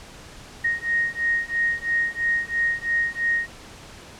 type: beating tone pair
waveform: sine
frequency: 1864.7 / 1867.7 Hz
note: A#6 / A#6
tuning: 0 / +3 cents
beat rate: 3 Hz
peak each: -24 / -24 dBFS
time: 0.64-3.47 s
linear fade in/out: 10 ms
effects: pink hiss -43 dBFS RMS until 4.19 s + low-pass 8000 Hz 12 dB/octave